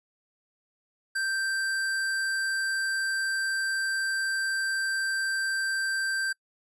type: tone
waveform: square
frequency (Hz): 1568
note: G6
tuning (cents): 0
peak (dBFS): -27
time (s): 1.15-6.33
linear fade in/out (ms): 10
effects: noise-tail reverb RT60 0.1 s tail -26 dB re dry + resampled to 24000 Hz